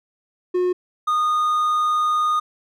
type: tone pair in turn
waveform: triangle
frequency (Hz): 361.4 / 1229.7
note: F#4 / D#6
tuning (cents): -41 / -21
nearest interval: octave + major sixth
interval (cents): 2120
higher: second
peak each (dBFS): -15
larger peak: neither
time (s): 0.54-0.73 / 1.07-2.4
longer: second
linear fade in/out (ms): 10
effects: none